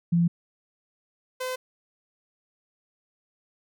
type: tone pair in turn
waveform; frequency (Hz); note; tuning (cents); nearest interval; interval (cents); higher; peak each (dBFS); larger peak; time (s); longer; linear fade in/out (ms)
sine / sawtooth; 170.7 / 511.5; F3 / C5; -39 / -39; octave + perfect fifth; 1900; second; -18 / -25; first; 0.12-0.28 / 1.4-1.56; neither; 10
effects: none